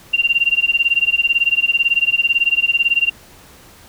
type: tone with tremolo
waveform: sine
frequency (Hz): 2774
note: F7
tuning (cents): -12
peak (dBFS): -9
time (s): 0.13-3.1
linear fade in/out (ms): 10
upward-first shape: sine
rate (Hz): 18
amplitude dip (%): 95
effects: pink hiss -44 dBFS RMS until 3.88 s